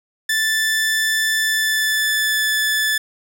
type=tone with pitch glide; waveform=sawtooth; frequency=1760 to 1738.8 Hz; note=A6 to A6; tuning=0 to -21 cents; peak=-13 dBFS; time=0.29-2.98 s; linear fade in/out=5 ms; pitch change=-21 cents; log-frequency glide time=1.38-2.41 s; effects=none